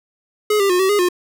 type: tone with pitch steps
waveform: square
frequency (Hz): 422.2 / 396.3 / 359.8 / 380.9 / 412.6 / 357.5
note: G#4 / G4 / F#4 / G4 / G#4 / F4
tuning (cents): +29 / +19 / -48 / -50 / -11 / +41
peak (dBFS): -14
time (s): 0.5-1.088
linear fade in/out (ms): 5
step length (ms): 98
effects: none